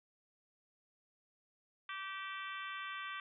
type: harmonic tone with a mistuned harmonic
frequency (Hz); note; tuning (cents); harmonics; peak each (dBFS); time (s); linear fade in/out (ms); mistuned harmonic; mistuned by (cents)
387.6; G4; -20; 3 / 4 / 5 / 6 / 7 / 8 / 9; -45 / -47 / -49 / -51 / -52 / -53 / -54; 1.89-3.2; 2; 7; -19
effects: none